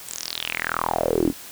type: tone with band-pass filter sweep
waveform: sawtooth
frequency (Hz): 41.2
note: E1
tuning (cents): 0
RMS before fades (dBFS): -25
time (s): 0.05-1.33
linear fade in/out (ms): 50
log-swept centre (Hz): 9200 to 260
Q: 6.2
effects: white hiss -40 dBFS RMS until 1.51 s